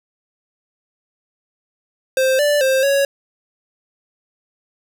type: tone with pitch steps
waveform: square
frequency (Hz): 524 / 586 / 528 / 556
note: C5 / D5 / C5 / C#5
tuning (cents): +2 / -4 / +16 / +5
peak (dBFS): -14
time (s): 2.17-3.05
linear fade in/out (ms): 2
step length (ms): 220
effects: none